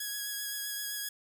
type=tone with vibrato; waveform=5% pulse; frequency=1663 Hz; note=G#6; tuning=2 cents sharp; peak=-24 dBFS; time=0-1.09 s; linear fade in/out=5 ms; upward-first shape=triangle; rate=7.7 Hz; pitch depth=20 cents each way; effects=10-bit